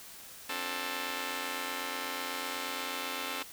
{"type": "chord", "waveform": "5% pulse", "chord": "D minor seventh", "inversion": "third", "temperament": "just", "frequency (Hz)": [264.3, 293.7, 352.4, 440.5], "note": ["C4", "D4", "F4", "A4"], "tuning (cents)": [18, 0, 16, 2], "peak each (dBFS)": [-28, -31, -34, -29], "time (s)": [0.49, 3.43], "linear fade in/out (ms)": 5, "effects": ["white hiss -49 dBFS RMS until 3.52 s"]}